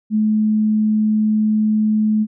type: tone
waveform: sine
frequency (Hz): 214.9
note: A3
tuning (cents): -41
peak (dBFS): -13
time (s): 0.1-2.27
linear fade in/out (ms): 50
effects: none